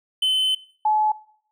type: tone pair in turn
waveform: triangle / sine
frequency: 3051 / 856.2 Hz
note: G7 / A5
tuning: -48 / -47 cents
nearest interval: octave + minor seventh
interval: 2199 cents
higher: first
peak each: -16 dBFS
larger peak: neither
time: 0.22-0.55 / 0.85-1.12 s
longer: first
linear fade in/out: 5 ms
effects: noise-tail reverb RT60 0.6 s tail -21 dB re dry